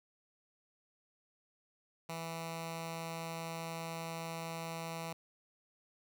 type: tone with notch filter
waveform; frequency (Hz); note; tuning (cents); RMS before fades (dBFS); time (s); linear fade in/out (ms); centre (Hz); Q
10% pulse; 164.81; E3; 0; -42; 2.09-5.13; 5; 370; 1.3
effects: none